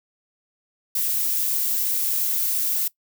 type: noise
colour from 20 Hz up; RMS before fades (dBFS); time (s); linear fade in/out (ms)
violet; -23; 0.95-2.88; 5
effects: noise-tail reverb RT60 0.1 s tail -20 dB re dry